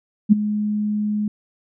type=tone with ADSR envelope; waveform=sine; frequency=210 Hz; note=G#3; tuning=19 cents sharp; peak=-5 dBFS; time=0.29-1.28 s; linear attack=32 ms; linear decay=14 ms; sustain=-14 dB; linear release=3 ms; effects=none